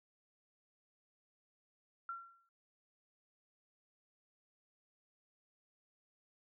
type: tone with exponential decay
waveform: sine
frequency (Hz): 1366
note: F6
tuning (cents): -39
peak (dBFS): -38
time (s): 2.09-2.49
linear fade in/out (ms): 2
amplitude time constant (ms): 86
effects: none